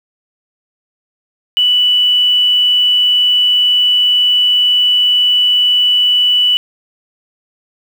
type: tone with quantisation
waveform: sine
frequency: 2966 Hz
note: F#7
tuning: 4 cents sharp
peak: -8 dBFS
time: 1.57-6.57 s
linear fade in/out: 0 ms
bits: 6
effects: none